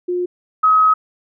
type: tone pair in turn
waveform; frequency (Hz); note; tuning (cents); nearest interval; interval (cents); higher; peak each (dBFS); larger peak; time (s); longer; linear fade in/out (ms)
sine; 357 / 1272.2; F4 / D#6; +38 / +38; octave + minor seventh; 2200; second; -17 / -9; second; 0.08-0.26 / 0.63-0.94; second; 10
effects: none